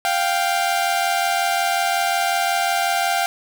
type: tone pair together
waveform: sawtooth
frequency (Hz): 698.5 / 784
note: F5 / G5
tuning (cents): 0 / 0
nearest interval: major second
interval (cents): 200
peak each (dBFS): -17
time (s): 0.05-3.26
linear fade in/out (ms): 0
effects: none